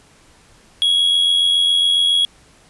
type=tone with amplitude modulation; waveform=triangle; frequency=3325 Hz; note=G#7; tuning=1 cent sharp; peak=-9 dBFS; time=0.82-2.25 s; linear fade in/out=0 ms; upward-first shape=sine; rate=87.2 Hz; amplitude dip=45%; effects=pink hiss -50 dBFS RMS until 2.69 s + resampled to 24000 Hz